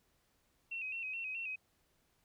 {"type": "tone with vibrato", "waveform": "sine", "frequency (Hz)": 2619, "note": "E7", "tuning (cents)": -12, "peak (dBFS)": -38, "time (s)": [0.71, 1.56], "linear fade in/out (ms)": 10, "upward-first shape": "square", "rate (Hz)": 4.7, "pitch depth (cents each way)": 61, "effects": ["pink hiss -75 dBFS RMS until 2.24 s"]}